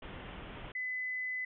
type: low-pass noise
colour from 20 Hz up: pink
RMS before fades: -46 dBFS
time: 0.02-0.72 s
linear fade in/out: 5 ms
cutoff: 3400 Hz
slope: 96 dB/octave
type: tone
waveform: sine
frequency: 2012 Hz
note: B6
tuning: 32 cents sharp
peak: -34 dBFS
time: 0.75-1.45 s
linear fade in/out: 5 ms
effects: none